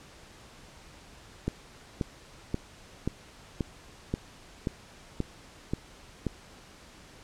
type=click train; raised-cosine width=3 ms; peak=-15 dBFS; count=10; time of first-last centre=1.48-6.267 s; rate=1.88 Hz; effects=pink hiss -52 dBFS RMS until 7.23 s + low-pass 8000 Hz 12 dB/octave